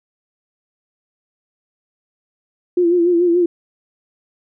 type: tone with vibrato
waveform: sine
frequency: 347.6 Hz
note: F4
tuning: 8 cents flat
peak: -11 dBFS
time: 2.77-3.46 s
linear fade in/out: 5 ms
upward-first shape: sine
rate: 6.9 Hz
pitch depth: 56 cents each way
effects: none